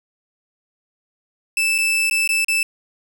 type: tone with dropouts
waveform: 40% pulse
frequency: 2637 Hz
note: E7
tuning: in tune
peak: -15 dBFS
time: 1.57-2.63 s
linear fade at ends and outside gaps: 2 ms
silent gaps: 1.781-1.785 / 2.098-2.11 / 2.276-2.29 / 2.446-2.483 s
effects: none